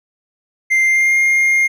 triangle tone with pitch glide, 2093 to 2123 Hz, C7 to C7, 0 to +25 cents, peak -9 dBFS, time 0.7-1.68 s, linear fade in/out 20 ms, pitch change +25 cents, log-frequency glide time 0.83-1.17 s, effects none

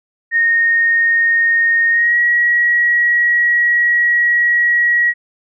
sine tone with pitch glide, 1850 to 1910.8 Hz, A#6 to A#6, -14 to +42 cents, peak -10 dBFS, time 0.31-5.14 s, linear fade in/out 50 ms, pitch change +56 cents, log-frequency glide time 1.91-2.18 s, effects none

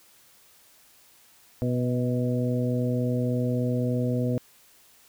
harmonic tone with a mistuned harmonic, 123.47 Hz, B2, in tune, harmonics 1 / 2 / 3 / 4 / 5, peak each -26 / -27 / -37 / -31 / -36 dBFS, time 1.62-4.38 s, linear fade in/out 0 ms, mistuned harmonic 5, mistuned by +28 cents, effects white hiss -57 dBFS RMS until 5.08 s

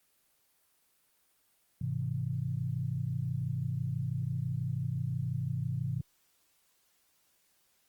sine chord, Ab augmented, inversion none, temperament just, 103.83 / 129.78 / 162.23 Hz, Ab2 / C3 / E3, 0 / -14 / -27 cents, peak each -37 / -33 / -37 dBFS, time 1.81-6.01 s, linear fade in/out 5 ms, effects white hiss -71 dBFS RMS until 7.88 s + Opus 24 kbps

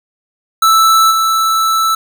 square tone with level steps, 1318.5 Hz, E6, in tune, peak -7 / -11 dBFS, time 0.62-1.95 s, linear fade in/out 5 ms, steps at 1.1 s, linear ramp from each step 20 ms, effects none

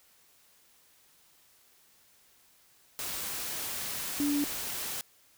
sine tone in noise, 288.7 Hz, D4, 30 cents flat, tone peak -26 dBFS, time 4.2-4.44 s, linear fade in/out 0 ms, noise white, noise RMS -36 dBFS, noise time 2.99-5.01 s, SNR +7 dB, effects white hiss -63 dBFS RMS until 5.37 s

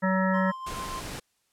harmonic tone, 188.7 Hz, F#3, 34 cents sharp, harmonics 1 / 3 / 5 / 7 / 9 / 10, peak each -24 / -29 / -31 / -32 / -34 / -34 dBFS, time 0.02-0.52 s, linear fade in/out 20 ms
triangle tone with tremolo, 1046.5 Hz, C6, in tune, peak -31 dBFS, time 0.33-1.01 s, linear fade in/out 20 ms, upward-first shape sine, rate 6.8 Hz, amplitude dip 45%
pink noise, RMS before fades -37 dBFS, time 0.66-1.2 s, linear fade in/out 10 ms
effects white hiss -72 dBFS RMS until 1.52 s + low-pass 11000 Hz 12 dB/octave

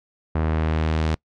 sawtooth tone with low-pass filter sweep, 79 Hz, D#2, 27 cents sharp, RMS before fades -22 dBFS, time 0.35-1.15 s, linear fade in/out 5 ms, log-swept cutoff 1500 to 5200 Hz, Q 0.85, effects noise-tail reverb RT60 0.1 s tail -25 dB re dry

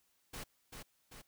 pink noise with echo, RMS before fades -45 dBFS, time 0.33-0.44 s, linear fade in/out 10 ms, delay 390 ms, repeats 2, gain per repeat -4 dB, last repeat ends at 1.22 s, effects white hiss -75 dBFS RMS until 1.27 s

